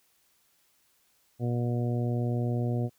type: harmonic tone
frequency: 120.5 Hz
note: B2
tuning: 42 cents flat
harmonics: 1 / 2 / 3 / 4 / 5 / 6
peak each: -27 / -33 / -37 / -39 / -41 / -43 dBFS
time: 1.39-2.9 s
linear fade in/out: 50 ms
effects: white hiss -68 dBFS RMS until 2.98 s